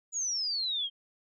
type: exponential sweep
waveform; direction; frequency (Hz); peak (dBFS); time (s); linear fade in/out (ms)
sine; down; 6970 to 3151; -29; 0.12-0.9; 50
effects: none